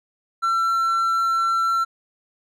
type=tone; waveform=triangle; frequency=1349 Hz; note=E6; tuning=40 cents sharp; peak=-16 dBFS; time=0.42-1.85 s; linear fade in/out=20 ms; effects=none